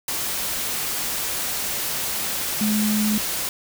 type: tone in noise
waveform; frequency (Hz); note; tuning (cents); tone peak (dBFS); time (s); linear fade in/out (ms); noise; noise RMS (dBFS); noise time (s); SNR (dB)
sine; 212.3; G#3; +38; -19; 2.61-3.18; 2; white; -26; 0.08-3.49; +4
effects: none